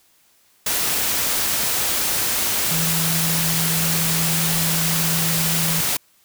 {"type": "tone in noise", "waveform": "sine", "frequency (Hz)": 163.8, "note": "E3", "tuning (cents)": -11, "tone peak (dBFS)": -23, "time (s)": [2.71, 5.81], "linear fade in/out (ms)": 5, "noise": "white", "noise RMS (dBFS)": -21, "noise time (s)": [0.66, 5.97], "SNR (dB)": -5, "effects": ["white hiss -58 dBFS RMS until 6.24 s"]}